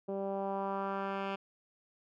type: tone with low-pass filter sweep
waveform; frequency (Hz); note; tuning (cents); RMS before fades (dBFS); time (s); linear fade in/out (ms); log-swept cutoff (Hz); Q
10% pulse; 195.8; G3; -2; -36; 0.08-1.36; 10; 490 to 2500; 1.8
effects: none